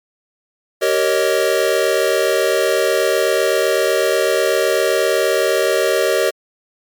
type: chord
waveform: square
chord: Eb dominant seventh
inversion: first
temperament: equal with one note detuned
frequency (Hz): 386.8 / 466.2 / 554.4 / 622.3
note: G4 / Bb4 / Db5 / Eb5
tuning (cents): -23 / 0 / 0 / 0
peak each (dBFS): -20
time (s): 0.81-6.31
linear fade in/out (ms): 20
effects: MP3 96 kbps